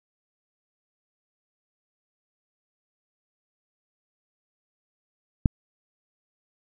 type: click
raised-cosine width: 5 ms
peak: -5 dBFS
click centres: 5.458 s
effects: none